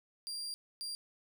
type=tone bursts at uneven times; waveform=35% pulse; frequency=4762 Hz; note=D8; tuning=23 cents sharp; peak=-37 dBFS; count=2; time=0.27-0.54 / 0.81-0.95 s; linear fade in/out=0 ms; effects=none